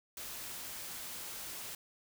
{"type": "noise", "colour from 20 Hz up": "white", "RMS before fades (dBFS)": -44, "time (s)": [0.17, 1.75], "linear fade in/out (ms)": 2, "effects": []}